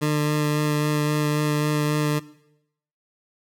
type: tone with vibrato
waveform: 20% pulse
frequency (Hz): 149.9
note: D3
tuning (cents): +36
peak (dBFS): -15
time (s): 0.01-2.2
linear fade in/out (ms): 20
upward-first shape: sine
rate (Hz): 3.7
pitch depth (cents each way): 11
effects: noise-tail reverb RT60 0.8 s tail -19 dB re dry